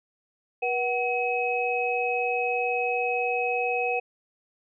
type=tone cluster; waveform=sine; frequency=483.1 / 747 / 2550 Hz; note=B4 / F#5 / D#7; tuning=-38 / +16 / +42 cents; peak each=-28 dBFS; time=0.62-4 s; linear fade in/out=10 ms; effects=none